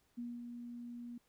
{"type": "tone with ADSR envelope", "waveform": "sine", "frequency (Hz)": 239.3, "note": "A#3", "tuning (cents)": 46, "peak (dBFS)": -39, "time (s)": [0.17, 1.18], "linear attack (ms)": 16, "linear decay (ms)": 220, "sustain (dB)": -5, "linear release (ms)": 5, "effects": ["pink hiss -75 dBFS RMS until 1.28 s"]}